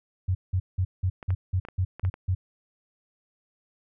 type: tone bursts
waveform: sine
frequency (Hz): 92.5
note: F#2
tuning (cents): 0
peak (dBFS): -21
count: 9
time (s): 0.28-2.35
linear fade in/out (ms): 10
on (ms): 70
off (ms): 180
type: clicks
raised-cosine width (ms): 0.5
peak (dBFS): -25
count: 7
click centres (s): 1.228 / 1.305 / 1.651 / 1.686 / 1.996 / 2.05 / 2.141
effects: none